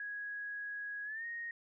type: tone with pitch glide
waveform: sine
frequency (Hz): 1661.2 to 1864.6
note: G#6 to A#6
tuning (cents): 0 to 0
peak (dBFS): -39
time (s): 0-1.51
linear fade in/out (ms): 2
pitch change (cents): +200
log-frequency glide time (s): 1.04-1.25
effects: none